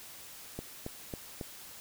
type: click train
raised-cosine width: 2 ms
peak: -24 dBFS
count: 4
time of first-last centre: 0.59-1.412 s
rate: 3.65 Hz
effects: white hiss -49 dBFS RMS until 1.8 s